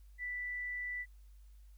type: tone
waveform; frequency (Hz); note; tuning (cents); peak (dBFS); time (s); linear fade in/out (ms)
sine; 1975.5; B6; 0; -37; 0.18-1.06; 50
effects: added 50 Hz sine -54 dBFS peak until 1.77 s + white hiss -75 dBFS RMS until 1.77 s